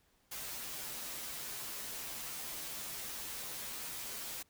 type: noise with comb filter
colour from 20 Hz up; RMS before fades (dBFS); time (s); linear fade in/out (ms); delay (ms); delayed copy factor
white; -43; 0.31-4.43; 10; 11; -0.85
effects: pink hiss -72 dBFS RMS until 4.49 s